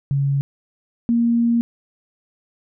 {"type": "tone pair in turn", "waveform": "sine", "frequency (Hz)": [139.3, 234.3], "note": ["C#3", "A#3"], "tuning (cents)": [9, 9], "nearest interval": "major sixth", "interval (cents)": 900, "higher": "second", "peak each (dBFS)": [-16, -14], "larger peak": "second", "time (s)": [[0.11, 0.41], [1.09, 1.61]], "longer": "second", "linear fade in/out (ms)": 0, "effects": []}